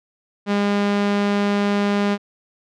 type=tone; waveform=sawtooth; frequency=203.1 Hz; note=G#3; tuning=38 cents flat; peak=-13 dBFS; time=0.46-2.18 s; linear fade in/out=50 ms; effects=low-pass 4000 Hz 12 dB/octave